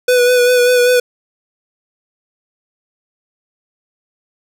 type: tone with vibrato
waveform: square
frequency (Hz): 493.8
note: B4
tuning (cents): 0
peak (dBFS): -9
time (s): 0.08-1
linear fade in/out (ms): 5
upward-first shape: sine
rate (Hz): 5.1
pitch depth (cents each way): 25
effects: none